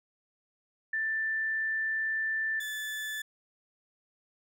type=tone pair in turn; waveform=sine / 35% pulse; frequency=1771 / 1741.6 Hz; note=A6 / A6; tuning=+11 / -18 cents; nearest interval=unison; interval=29 cents; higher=first; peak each=-28 / -32 dBFS; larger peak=first; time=0.93-2.6 / 2.6-3.22 s; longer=first; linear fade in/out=5 ms; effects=none